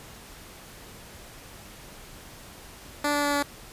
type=tone with pitch steps; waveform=10% pulse; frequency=291.9 / 290.1 / 288.2 / 286.4 Hz; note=D4 / D4 / D4 / D4; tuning=-10 / -21 / -33 / -43 cents; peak=-15 dBFS; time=3.04-3.428 s; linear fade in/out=5 ms; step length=97 ms; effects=pink hiss -46 dBFS RMS until 3.72 s + resampled to 32000 Hz